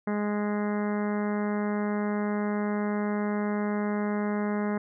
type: harmonic tone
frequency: 207.7 Hz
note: G#3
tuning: in tune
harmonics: 1 / 2 / 3 / 4 / 5 / 6 / 7 / 8 / 9 / 10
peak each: -27 / -33 / -37 / -39 / -41 / -43 / -44 / -45 / -46 / -47 dBFS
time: 0.07-4.78 s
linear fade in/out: 5 ms
effects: none

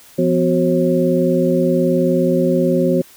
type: tone cluster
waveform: sine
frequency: 171.8 / 250.7 / 368.3 / 538 Hz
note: F3 / B3 / F#4 / C5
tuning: -28 / +26 / -8 / +48 cents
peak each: -18 dBFS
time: 0.18-3.02 s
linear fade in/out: 10 ms
effects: white hiss -45 dBFS RMS until 3.16 s

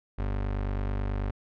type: tone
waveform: 30% pulse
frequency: 49.21 Hz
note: G1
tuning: 7 cents sharp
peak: -25 dBFS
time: 0.18-1.31 s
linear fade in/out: 10 ms
effects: low-pass 2000 Hz 12 dB/octave

